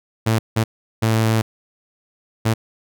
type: tone bursts at uneven times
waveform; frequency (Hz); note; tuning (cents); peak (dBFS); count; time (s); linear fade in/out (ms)
sawtooth; 111.5; A2; +23; -11; 4; 0.26-0.39 / 0.56-0.64 / 1.02-1.42 / 2.45-2.54; 10
effects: none